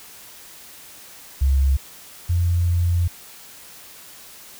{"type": "tone pair in turn", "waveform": "sine", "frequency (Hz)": [67.9, 86.82], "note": ["C#2", "F2"], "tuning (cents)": [-35, -10], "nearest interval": "major third", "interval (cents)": 425, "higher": "second", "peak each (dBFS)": [-14, -16], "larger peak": "first", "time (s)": [[1.41, 1.77], [2.29, 3.08]], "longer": "second", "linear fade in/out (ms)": 10, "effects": ["white hiss -43 dBFS RMS until 4.59 s"]}